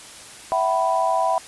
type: chord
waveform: sine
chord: E suspended second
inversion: none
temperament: equal with one note detuned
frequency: 659.3 / 758.6 / 987.8 Hz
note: E5 / F#5 / B5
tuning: 0 / +43 / 0 cents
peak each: -22 dBFS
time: 0.52-1.38 s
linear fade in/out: 0 ms
effects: white hiss -41 dBFS RMS until 1.47 s + resampled to 24000 Hz